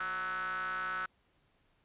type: ring-modulated tone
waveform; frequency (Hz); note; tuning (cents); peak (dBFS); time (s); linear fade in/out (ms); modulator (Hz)
square; 95.4; G2; -47; -32; 0-1.06; 5; 1400
effects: pink hiss -72 dBFS RMS until 1.84 s + resampled to 8000 Hz